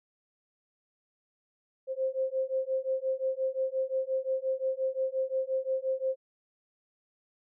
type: beating tone pair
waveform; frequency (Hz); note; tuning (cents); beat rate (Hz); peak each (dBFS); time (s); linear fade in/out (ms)
sine; 523.3 / 529; C5 / C5; 0 / +19; 5.7; -31; 1.87-6.16; 50
effects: none